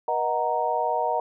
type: chord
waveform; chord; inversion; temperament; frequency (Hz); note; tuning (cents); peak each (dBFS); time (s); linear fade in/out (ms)
sine; B major seventh; none; equal with one note detuned; 481.2 / 622.3 / 740 / 932.3; B4 / D#5 / F#5 / A#5; -45 / 0 / 0 / 0; -30 / -28 / -27 / -26; 0.08-1.2; 2
effects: none